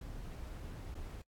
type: noise with dropouts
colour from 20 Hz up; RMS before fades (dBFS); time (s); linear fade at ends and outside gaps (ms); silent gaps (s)
brown; -45; 0.01-1.22; 5; 0.945-0.95
effects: noise-tail reverb RT60 0.1 s tail -26 dB re dry + AAC 64 kbps